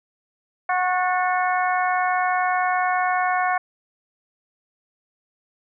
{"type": "harmonic tone with a mistuned harmonic", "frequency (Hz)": 365.9, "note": "F#4", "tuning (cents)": -19, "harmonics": [2, 3, 4, 5, 6], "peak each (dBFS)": [-21, -25, -27, -29, -31], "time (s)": [0.69, 3.58], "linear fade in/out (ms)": 5, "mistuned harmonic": 5, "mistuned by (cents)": -43, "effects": []}